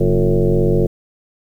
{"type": "tone with frequency modulation", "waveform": "sine", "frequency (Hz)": 164.81, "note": "E3", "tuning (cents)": 0, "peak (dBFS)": -11, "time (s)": [0, 0.87], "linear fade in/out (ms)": 10, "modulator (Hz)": 95.5, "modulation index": 3.6, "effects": ["8-bit"]}